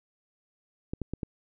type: clicks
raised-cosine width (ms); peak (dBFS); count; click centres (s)
3; -19; 4; 0.935 / 1.017 / 1.136 / 1.232
effects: none